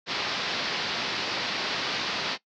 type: low-pass noise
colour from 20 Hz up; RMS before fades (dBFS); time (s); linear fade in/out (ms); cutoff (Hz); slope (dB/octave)
white; -30; 0.06-2.38; 50; 5000; 48
effects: noise-tail reverb RT60 0.1 s tail -18 dB re dry + high-pass 150 Hz 12 dB/octave